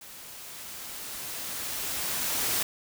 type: noise with level ramp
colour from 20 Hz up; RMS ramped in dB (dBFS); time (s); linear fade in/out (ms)
white; -46 to -27; 0.01-2.63; 5
effects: none